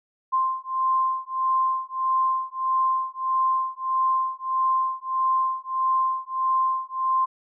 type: beating tone pair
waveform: sine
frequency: 1046.5 / 1048.1 Hz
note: C6 / C6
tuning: 0 / +3 cents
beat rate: 1.6 Hz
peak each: -24 dBFS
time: 0.32-7.26 s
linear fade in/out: 20 ms
effects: none

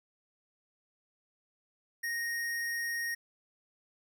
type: tone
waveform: square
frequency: 1864.7 Hz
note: A#6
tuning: in tune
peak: -33 dBFS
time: 2.03-3.15 s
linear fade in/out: 10 ms
effects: none

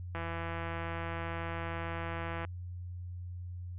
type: click train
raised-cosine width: 0.5 ms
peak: -24 dBFS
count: 385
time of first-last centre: 0.15-2.449 s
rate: 167 Hz
effects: added 89 Hz sine -39 dBFS peak until 3.78 s + resampled to 8000 Hz

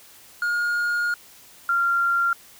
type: tone pair in turn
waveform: triangle / sine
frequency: 1426 / 1384.6 Hz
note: F6 / F6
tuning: +36 / -15 cents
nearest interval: minor second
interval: 51 cents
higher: first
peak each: -19 / -18 dBFS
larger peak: second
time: 0.42-1.14 / 1.69-2.33 s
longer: first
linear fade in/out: 2 ms
effects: white hiss -49 dBFS RMS until 2.59 s

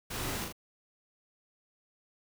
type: noise with echo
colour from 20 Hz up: pink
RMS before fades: -38 dBFS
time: 0.1-0.45 s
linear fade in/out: 10 ms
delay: 38 ms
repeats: 2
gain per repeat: -3 dB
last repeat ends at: 0.526 s
effects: none

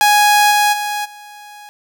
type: tone with level steps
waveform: sawtooth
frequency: 830.6 Hz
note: G#5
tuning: in tune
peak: -5 / -7 / -15 / -31 dBFS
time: 0.01-1.69 s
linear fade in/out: 0 ms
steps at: 0.5 / 0.72 / 1.04 s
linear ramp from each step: 20 ms
effects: none

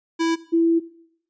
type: tone pair in turn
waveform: square / sine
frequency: 329.6 / 332.5 Hz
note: E4 / E4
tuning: 0 / +15 cents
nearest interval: unison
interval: 15 cents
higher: second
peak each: -19 / -14 dBFS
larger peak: second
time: 0.19-0.36 / 0.52-0.8 s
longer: second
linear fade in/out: 20 ms
effects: noise-tail reverb RT60 0.7 s tail -18 dB re dry + resampled to 16000 Hz

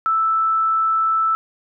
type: tone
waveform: sine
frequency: 1318.5 Hz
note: E6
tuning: in tune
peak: -15 dBFS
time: 0.06-1.35 s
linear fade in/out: 0 ms
effects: none

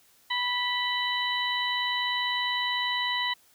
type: harmonic tone with a mistuned harmonic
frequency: 983 Hz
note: B5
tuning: 8 cents flat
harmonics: 1 / 2 / 3 / 4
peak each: -31 / -30 / -32 / -32 dBFS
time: 0.3-3.34 s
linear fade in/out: 10 ms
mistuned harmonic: 3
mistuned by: +42 cents
effects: white hiss -61 dBFS RMS until 3.54 s

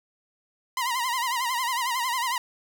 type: tone with vibrato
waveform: sawtooth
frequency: 987.8 Hz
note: B5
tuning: in tune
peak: -21 dBFS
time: 0.77-2.38 s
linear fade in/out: 2 ms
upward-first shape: sine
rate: 11 Hz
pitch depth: 110 cents each way
effects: none

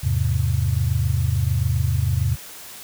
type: chord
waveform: sine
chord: E augmented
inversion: none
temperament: equal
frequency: 82.41 / 103.83 / 130.81 Hz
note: E2 / G#2 / B#2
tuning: 0 / 0 / 0 cents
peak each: -22 dBFS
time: 0.03-2.36 s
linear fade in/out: 10 ms
effects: white hiss -39 dBFS RMS until 2.83 s

